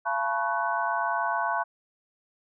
sine tone cluster, 685 / 864 / 971 / 1100 / 1498 Hz, F5 / A5 / B5 / C#6 / F#6, -34 / -32 / -30 / -14 / +21 cents, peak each -31 dBFS, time 0.05-1.64 s, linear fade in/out 20 ms, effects none

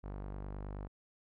sawtooth tone with low-pass filter, 49.46 Hz, G1, 16 cents sharp, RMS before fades -43 dBFS, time 0.03-0.88 s, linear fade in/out 20 ms, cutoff 1100 Hz, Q 0.96, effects none

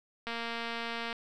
click train, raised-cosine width 0.3 ms, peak -21 dBFS, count 200, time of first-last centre 0.27-1.128 s, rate 232 Hz, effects none

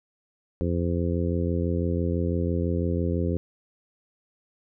harmonic tone, 86 Hz, F2, 26 cents flat, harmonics 1 / 2 / 3 / 4 / 5 / 6, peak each -26 / -29 / -31 / -32 / -33 / -34 dBFS, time 0.61-3.37 s, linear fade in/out 0 ms, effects none

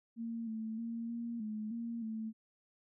sine tone with pitch steps, 229.9 / 221.1 / 230.7 / 234.1 / 214.6 / 232.5 / 220.8 Hz, A#3 / A3 / A#3 / A#3 / A3 / A#3 / A3, -24 / +9 / -18 / +8 / -43 / -4 / +6 cents, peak -37 dBFS, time 0.16-2.33 s, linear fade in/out 50 ms, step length 310 ms, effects none

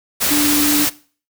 sine tone in noise, 293.7 Hz, D4, in tune, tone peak -15 dBFS, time 0.3-0.86 s, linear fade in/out 20 ms, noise white, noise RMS -17 dBFS, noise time 0.2-0.9 s, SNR -1 dB, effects noise-tail reverb RT60 0.4 s tail -19 dB re dry

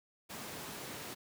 pink high-pass noise, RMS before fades -45 dBFS, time 0.29-1.15 s, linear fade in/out 20 ms, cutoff 140 Hz, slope 12 dB/octave, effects none

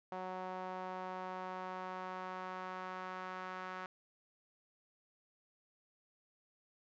sawtooth tone with band-pass filter sweep, 185 Hz, F#3, in tune, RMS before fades -44 dBFS, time 0.12-3.86 s, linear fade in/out 2 ms, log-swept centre 810 to 1300 Hz, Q 1.8, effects resampled to 16000 Hz

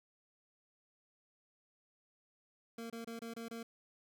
25% pulse tone bursts, 230 Hz, A#3, 23 cents flat, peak -39 dBFS, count 6, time 2.78-3.63 s, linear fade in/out 5 ms, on 120 ms, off 26 ms, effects none

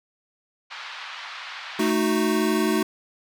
pink band-pass noise, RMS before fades -37 dBFS, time 0.7-1.92 s, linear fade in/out 20 ms, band 980 to 4200 Hz, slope 24 dB/octave
square chord, D# diminished, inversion second, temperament equal with one note detuned, 218.9 / 311.1 / 370 Hz, A3 / D#4 / F#4, -9 / 0 / 0 cents, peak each -25 dBFS, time 1.79-2.83 s, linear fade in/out 5 ms
effects none

